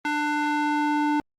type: tone with band-pass filter sweep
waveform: square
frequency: 297.3 Hz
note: D4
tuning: 21 cents sharp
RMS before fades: -24 dBFS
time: 0.05-1.2 s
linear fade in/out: 0 ms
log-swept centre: 1500 to 690 Hz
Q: 0.96
effects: Opus 32 kbps